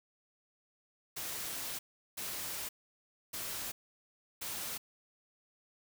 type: noise bursts at uneven times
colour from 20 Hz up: white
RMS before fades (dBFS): -40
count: 4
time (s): 1.16-1.79 / 2.17-2.69 / 3.33-3.72 / 4.41-4.78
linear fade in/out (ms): 10
effects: none